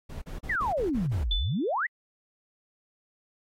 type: noise bursts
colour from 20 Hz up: brown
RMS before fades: -37 dBFS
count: 7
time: 0.09-1.24 s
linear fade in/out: 10 ms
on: 130 ms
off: 40 ms
type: exponential two-way sweep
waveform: sine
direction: down then up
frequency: 2093 to 39.74 to 2093 Hz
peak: -25 dBFS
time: 0.49-1.87 s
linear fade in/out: 10 ms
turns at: 1.35 s
type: tone with exponential decay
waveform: sine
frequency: 3500 Hz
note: A7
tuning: 10 cents flat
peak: -24 dBFS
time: 1.31-1.72 s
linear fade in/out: 2 ms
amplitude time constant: 87 ms
effects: AAC 48 kbps